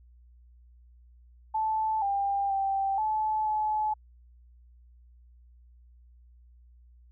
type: tone with pitch steps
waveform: sine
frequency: 874 / 796 / 782 / 864 / 857 Hz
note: A5 / G5 / G5 / A5 / A5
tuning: -12 / +26 / -4 / -32 / -46 cents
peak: -25 dBFS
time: 1.54-3.94 s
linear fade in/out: 10 ms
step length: 480 ms
effects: added 60 Hz sine -53 dBFS peak until 7.11 s